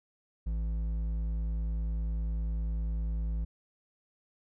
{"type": "tone with hard clipping", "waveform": "triangle", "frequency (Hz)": 55, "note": "A1", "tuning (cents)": 0, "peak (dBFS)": -31, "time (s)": [0.46, 3.45], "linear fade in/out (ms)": 10, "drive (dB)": 10, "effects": []}